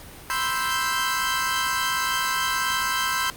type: chord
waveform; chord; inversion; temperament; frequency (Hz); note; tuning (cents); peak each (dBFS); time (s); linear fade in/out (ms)
sawtooth; C major seventh; third; equal; 987.8 / 1046.5 / 1318.5 / 1568; B5 / C6 / E6 / G6; 0 / 0 / 0 / 0; -28 / -24 / -25 / -23; 0.3-3.3; 0
effects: pink hiss -43 dBFS RMS until 3.36 s + Opus 48 kbps